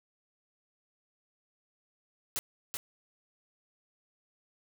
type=noise with echo; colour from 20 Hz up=white; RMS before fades=-33 dBFS; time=2.36-2.39 s; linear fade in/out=0 ms; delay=380 ms; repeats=1; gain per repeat=-4 dB; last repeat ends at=2.77 s; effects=none